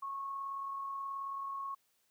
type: tone with amplitude modulation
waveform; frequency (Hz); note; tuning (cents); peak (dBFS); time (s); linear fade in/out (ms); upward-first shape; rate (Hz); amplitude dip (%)
sine; 1098; C#6; -17; -36; 0.02-1.75; 10; sine; 38.6; 30
effects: white hiss -75 dBFS RMS until 2.1 s + high-pass 100 Hz 12 dB/octave